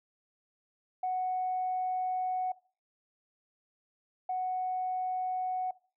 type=tone pair in turn; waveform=sine; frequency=740 / 740 Hz; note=F#5 / F#5; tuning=0 / 0 cents; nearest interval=unison; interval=0 cents; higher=neither; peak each=-28 / -29 dBFS; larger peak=first; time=1.03-2.52 / 4.29-5.71 s; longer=first; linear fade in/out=5 ms; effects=noise-tail reverb RT60 0.4 s tail -21 dB re dry + tanh soft clip ceiling -24 dBFS